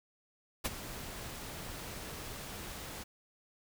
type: noise with ADSR envelope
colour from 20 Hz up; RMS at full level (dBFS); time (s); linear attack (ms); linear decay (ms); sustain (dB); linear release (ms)
pink; -31; 0.64-3.04; 16; 30; -13; 14
effects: none